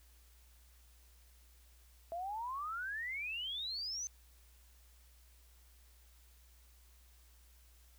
sine exponential sweep, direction up, 659.3 to 6272 Hz, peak -38 dBFS, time 2.12-4.07 s, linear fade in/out 0 ms, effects added 60 Hz sine -61 dBFS peak until 7.98 s + white hiss -68 dBFS RMS until 7.98 s

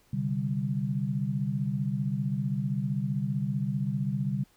sine chord, C suspended second, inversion none, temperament equal with one note detuned, 130.81 / 146.24 / 196 Hz, C3 / D3 / G3, 0 / -7 / 0 cents, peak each -31 dBFS, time 0.13-4.44 s, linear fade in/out 5 ms, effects pink hiss -64 dBFS RMS until 4.56 s

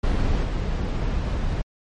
brown noise with level steps, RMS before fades -21 / -24 dBFS, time 0.03-1.62 s, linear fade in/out 10 ms, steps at 0.43 s, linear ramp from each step 2 ms, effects low-pass 5000 Hz 12 dB/octave + MP3 48 kbps

